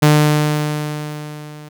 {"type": "tone with level ramp", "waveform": "sawtooth", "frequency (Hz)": 150.3, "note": "D3", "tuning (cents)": 40, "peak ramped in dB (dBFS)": [-3, -30], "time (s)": [0.02, 1.69], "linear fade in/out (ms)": 10, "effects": []}